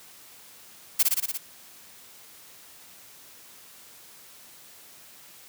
blue noise with echo, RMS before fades -19 dBFS, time 0.99-1.03 s, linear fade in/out 10 ms, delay 58 ms, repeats 6, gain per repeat -2 dB, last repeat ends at 1.378 s, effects white hiss -50 dBFS RMS until 5.48 s + high-pass 80 Hz 12 dB/octave

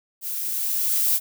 violet noise with level ramp, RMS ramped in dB -30 to -19 dBFS, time 0.21-1.2 s, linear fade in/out 50 ms, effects none

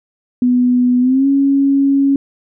sine tone with pitch glide, 247.7 to 276.4 Hz, B3 to C#4, +5 to -5 cents, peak -9 dBFS, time 0.42-2.16 s, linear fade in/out 2 ms, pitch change +190 cents, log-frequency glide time 1-1.27 s, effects none

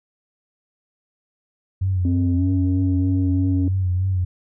sine tone with vibrato, 92.5 Hz, F#2, in tune, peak -17 dBFS, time 1.81-4.25 s, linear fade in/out 10 ms, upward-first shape sine, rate 3.2 Hz, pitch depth 56 cents each way
sine tone with pitch glide, 261.6 to 276.7 Hz, C4 to C#4, 0 to -3 cents, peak -19 dBFS, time 2.05-3.68 s, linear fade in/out 2 ms, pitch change +97 cents, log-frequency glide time 2.35-2.42 s
effects tanh soft clip ceiling -10 dBFS

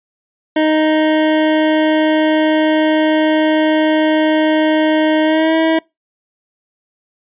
25% pulse tone with pitch glide, 311.1 to 322.4 Hz, D#4 to E4, 0 to -38 cents, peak -7 dBFS, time 0.56-5.79 s, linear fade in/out 5 ms, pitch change +62 cents, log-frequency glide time 5.24-5.55 s, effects noise-tail reverb RT60 0.2 s tail -25 dB re dry + resampled to 8000 Hz

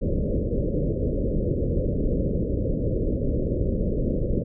pink low-pass noise, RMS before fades -24 dBFS, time 0.01-4.44 s, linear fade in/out 20 ms, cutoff 580 Hz, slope 96 dB/octave, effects none

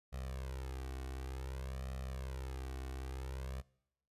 sawtooth tone with flanger, 65.41 Hz, C2, in tune, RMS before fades -43 dBFS, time 0.12-3.62 s, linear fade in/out 20 ms, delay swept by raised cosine 1.6 to 2.7 ms, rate 0.55 Hz, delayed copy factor +1, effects noise-tail reverb RT60 0.8 s tail -23 dB re dry + resampled to 32000 Hz

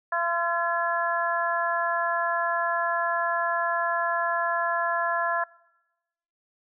harmonic tone with a mistuned harmonic, 340 Hz, F4, 46 cents flat, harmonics 2 / 3 / 4 / 5, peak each -29 / -28 / -30 / -28 dBFS, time 0.12-5.44 s, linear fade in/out 5 ms, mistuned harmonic 3, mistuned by +17 cents, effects noise-tail reverb RT60 1.0 s tail -23 dB re dry

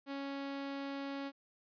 sawtooth tone, 277.2 Hz, C#4, in tune, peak -35 dBFS, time 0.06-1.32 s, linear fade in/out 50 ms, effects resampled to 11025 Hz

